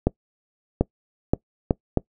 accelerating click train, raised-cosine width 2 ms, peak -4 dBFS, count 5, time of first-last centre 0.07-1.973 s, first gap 740 ms, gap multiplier 0.71, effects noise-tail reverb RT60 0.1 s tail -23 dB re dry

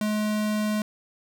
square tone, 212.3 Hz, G#3, 38 cents sharp, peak -24 dBFS, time 0.01-0.82 s, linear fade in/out 2 ms, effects none

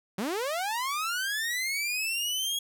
sawtooth linear sweep, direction up, 175.7 to 3322 Hz, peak -25 dBFS, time 0.18-2.59 s, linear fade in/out 5 ms, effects none

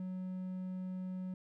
triangle tone, 185 Hz, F#3, in tune, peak -36 dBFS, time 0-1.34 s, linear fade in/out 2 ms, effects none

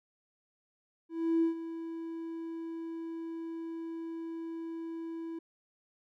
triangle tone with ADSR envelope, 329.6 Hz, E4, in tune, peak -20 dBFS, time 1.09-5.39 s, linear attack 330 ms, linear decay 120 ms, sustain -15 dB, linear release 6 ms, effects tanh soft clip ceiling -21 dBFS

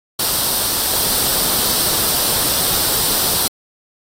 white noise with comb filter, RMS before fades -17 dBFS, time 0.19-3.48 s, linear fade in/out 5 ms, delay 0.22 ms, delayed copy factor +0.55, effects AAC 48 kbps

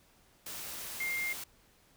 sine tone in noise, 2115 Hz, C7, 18 cents sharp, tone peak -32 dBFS, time 1-1.33 s, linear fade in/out 5 ms, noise white, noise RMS -42 dBFS, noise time 0.46-1.44 s, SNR +7 dB, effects pink hiss -65 dBFS RMS until 1.96 s

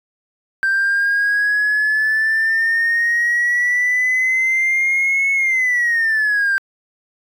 triangle exponential two-way sweep, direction up then down, 1568 to 2200 to 1568 Hz, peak -11 dBFS, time 0.63-6.58 s, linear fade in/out 0 ms, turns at 5.32 s, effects tanh soft clip ceiling -10 dBFS

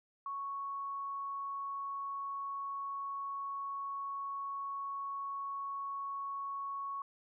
sine tone, 1108.7 Hz, C#6, in tune, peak -37 dBFS, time 0.26-7.02 s, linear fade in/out 2 ms, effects none

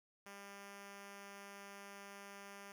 5% pulse tone, 199.7 Hz, G3, 32 cents sharp, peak -40 dBFS, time 0.26-2.72 s, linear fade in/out 2 ms, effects none

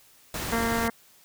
pink noise, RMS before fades -32 dBFS, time 0.34-0.88 s, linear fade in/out 2 ms
harmonic tone, 230 Hz, A#3, 23 cents flat, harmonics 1 / 2 / 3 / 4 / 5 / 6 / 7 / 8 / 9, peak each -28 / -31 / -33 / -34 / -35 / -36 / -36 / -37 / -38 dBFS, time 0.52-0.9 s, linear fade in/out 5 ms
effects white hiss -57 dBFS RMS until 1.24 s

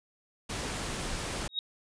pink noise, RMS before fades -35 dBFS, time 0.49-1.48 s, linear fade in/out 10 ms
sine tone with exponential growth, 3771 Hz, A#7, 19 cents sharp, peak -24 dBFS, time 1.49-1.59 s, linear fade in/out 1 ms, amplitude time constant 21 ms
effects resampled to 22050 Hz

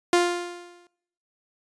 sawtooth tone with exponential decay, 350.3 Hz, F4, 5 cents sharp, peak -11 dBFS, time 0.13-0.87 s, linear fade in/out 2 ms, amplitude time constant 160 ms, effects noise-tail reverb RT60 0.7 s tail -20 dB re dry + resampled to 22050 Hz

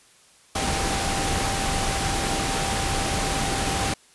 sine tone in noise, 784 Hz, G5, in tune, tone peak -30 dBFS, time 0.55-3.94 s, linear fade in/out 5 ms, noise pink, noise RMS -25 dBFS, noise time 0.55-3.94 s, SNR -8 dB, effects white hiss -55 dBFS RMS until 4.14 s + resampled to 24000 Hz

